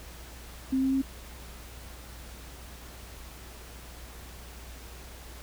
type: tone with pitch steps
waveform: sine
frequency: 263.9 / 266.2 / 268.5 Hz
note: C4 / C4 / C4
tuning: +15 / +30 / +45 cents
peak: -23 dBFS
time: 0.72-1.02 s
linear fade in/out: 10 ms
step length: 100 ms
effects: added 60 Hz sine -45 dBFS peak until 5.42 s + pink hiss -48 dBFS RMS until 5.42 s